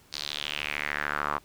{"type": "tone with band-pass filter sweep", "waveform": "sawtooth", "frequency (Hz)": 73.42, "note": "D2", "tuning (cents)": 0, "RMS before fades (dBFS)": -32, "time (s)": [0.12, 1.39], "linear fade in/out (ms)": 20, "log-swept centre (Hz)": [4700, 1100], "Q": 3.7, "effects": ["pink hiss -59 dBFS RMS until 1.44 s"]}